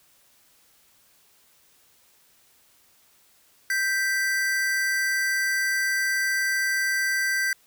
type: tone pair together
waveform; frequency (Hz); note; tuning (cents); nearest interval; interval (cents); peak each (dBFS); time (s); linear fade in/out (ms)
square; 1568 / 1975.5; G6 / B6; 0 / 0; major third; 400; -25 / -27; 3.7-7.53; 2
effects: white hiss -60 dBFS RMS until 7.66 s